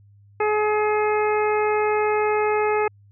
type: harmonic tone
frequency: 423.6 Hz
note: G#4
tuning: 34 cents sharp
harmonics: 1 / 2 / 3 / 4 / 5 / 6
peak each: -20 / -24 / -28 / -34 / -31 / -33 dBFS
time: 0.4-2.88 s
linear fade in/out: 5 ms
effects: added 101 Hz sine -49 dBFS peak until 3.11 s

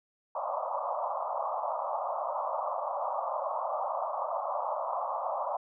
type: band-pass noise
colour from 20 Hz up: pink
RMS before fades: -33 dBFS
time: 0.35-5.57 s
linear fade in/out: 5 ms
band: 560 to 1200 Hz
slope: 96 dB/octave
effects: none

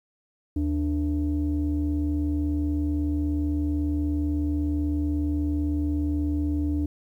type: tone pair together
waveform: sine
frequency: 77.45 / 293.7 Hz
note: D#2 / D4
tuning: -7 / 0 cents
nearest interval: octave + major seventh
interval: 2307 cents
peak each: -24 dBFS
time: 0.56-6.86 s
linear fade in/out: 5 ms
effects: tanh soft clip ceiling -18 dBFS + 10-bit

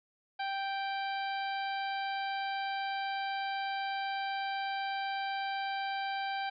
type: harmonic tone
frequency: 784 Hz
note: G5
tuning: in tune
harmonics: 1 / 2 / 3 / 4 / 5 / 6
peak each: -34 / -40 / -44 / -46 / -48 / -50 dBFS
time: 0.39-6.5 s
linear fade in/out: 10 ms
effects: none

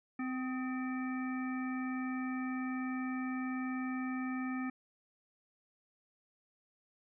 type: harmonic tone with a mistuned harmonic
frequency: 257.9 Hz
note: C4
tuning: 25 cents flat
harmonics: 1 / 3 / 5 / 7 / 9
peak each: -35 / -48 / -46 / -47 / -49 dBFS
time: 0.19-4.7 s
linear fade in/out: 5 ms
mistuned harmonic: 5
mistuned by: -43 cents
effects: none

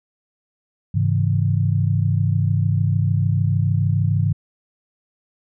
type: tone cluster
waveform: sine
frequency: 102.1 / 135.2 / 161.9 Hz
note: G#2 / C#3 / E3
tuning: -29 / -43 / -31 cents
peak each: -18 / -21 / -22 dBFS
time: 0.94-4.33 s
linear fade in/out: 10 ms
effects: none

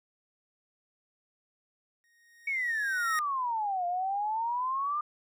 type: tone with exponential growth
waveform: 45% pulse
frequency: 1864.7 Hz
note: A#6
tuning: in tune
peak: -28 dBFS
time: 2.04-3.19 s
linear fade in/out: 0 ms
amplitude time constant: 250 ms
type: exponential two-way sweep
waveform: sine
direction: down then up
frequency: 2268 to 695 to 1215 Hz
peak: -28 dBFS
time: 2.47-5.01 s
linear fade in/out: 5 ms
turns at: 3.86 s
effects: none

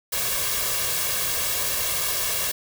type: noise with comb filter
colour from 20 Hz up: white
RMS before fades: -25 dBFS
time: 0.12-2.52 s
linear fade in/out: 10 ms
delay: 1.8 ms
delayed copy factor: +0.7
effects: none

